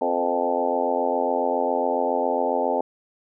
harmonic tone with a mistuned harmonic, 87.31 Hz, F2, in tune, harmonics 3 / 4 / 5 / 6 / 7 / 8 / 9 / 10, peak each -30 / -33 / -28 / -27 / -27 / -31 / -28 / -28 dBFS, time 0.01-2.81 s, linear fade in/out 5 ms, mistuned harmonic 6, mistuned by -25 cents, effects none

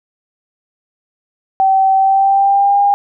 sine tone with pitch glide, 770 to 806.9 Hz, G5 to G5, -31 to +50 cents, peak -8 dBFS, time 1.6-2.94 s, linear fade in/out 0 ms, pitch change +81 cents, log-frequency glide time 1.96-2.81 s, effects none

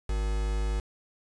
triangle tone with quantisation, 51.91 Hz, G#1, in tune, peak -24 dBFS, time 0.09-0.8 s, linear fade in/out 5 ms, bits 6, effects resampled to 22050 Hz

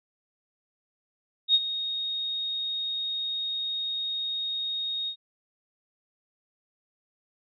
sine tone with ADSR envelope, 3729 Hz, A#7, in tune, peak -15 dBFS, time 1.48-5.16 s, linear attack 64 ms, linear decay 43 ms, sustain -13 dB, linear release 81 ms, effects none

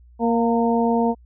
harmonic tone with a mistuned harmonic, 233.1 Hz, A#3, in tune, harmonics 1 / 2 / 3 / 4, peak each -19 / -22 / -24 / -25 dBFS, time 0.19-1.15 s, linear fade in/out 50 ms, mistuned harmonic 4, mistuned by -34 cents, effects added 60 Hz sine -46 dBFS peak until 1.25 s

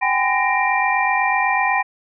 sine tone cluster, 769 / 817 / 1013 / 1860 / 2369 Hz, G5 / G#5 / B5 / A#6 / D7, -33 / -29 / +44 / -4 / +14 cents, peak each -22 dBFS, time 0.01-1.83 s, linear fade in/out 20 ms, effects none

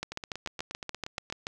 two click trains, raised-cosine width 0.2 ms, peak -20 / -16 dBFS, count 11 / 11, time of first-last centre 0.12-1.301 / 0.03-1.469 s, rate 8.47 / 6.95 Hz, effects none

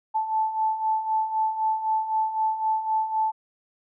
sine beating tone pair, 873 / 876.9 Hz, A5 / A5, -14 / -6 cents, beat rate 3.9 Hz, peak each -29 / -23 dBFS, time 0.14-3.32 s, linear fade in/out 20 ms, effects none

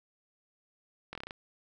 slowing click train, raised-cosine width 0.3 ms, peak -24 dBFS, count 7, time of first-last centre 1.13-1.309 s, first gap 22 ms, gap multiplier 1.12, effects none

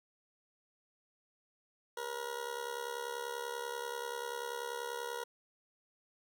20% pulse tone with amplitude modulation, 477.3 Hz, A#4, 41 cents sharp, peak -30 dBFS, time 1.97-5.24 s, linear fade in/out 5 ms, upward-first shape sine, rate 70.3 Hz, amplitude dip 75%, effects none

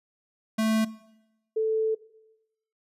square / sine tone pair in turn, 220 / 440 Hz, A3 / A4, 0 / 0 cents, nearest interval octave, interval 1200 cents, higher second, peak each -23 / -22 dBFS, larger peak second, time 0.58-0.85 / 1.56-1.95 s, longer second, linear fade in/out 10 ms, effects noise-tail reverb RT60 0.9 s tail -19 dB re dry + resampled to 32000 Hz

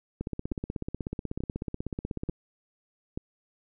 two click trains, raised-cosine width 3 ms, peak -19 / -19 dBFS, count 35 / 4, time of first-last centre 0.21-2.296 / 0.52-3.175 s, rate 16.3 / 1.13 Hz, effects none

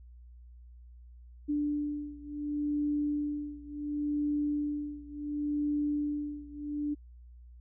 sine beating tone pair, 293.7 / 294.4 Hz, D4 / D4, 0 / +4 cents, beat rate 0.7 Hz, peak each -32 / -34 dBFS, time 1.48-6.95 s, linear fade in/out 20 ms, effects added 60 Hz sine -49 dBFS peak until 7.6 s

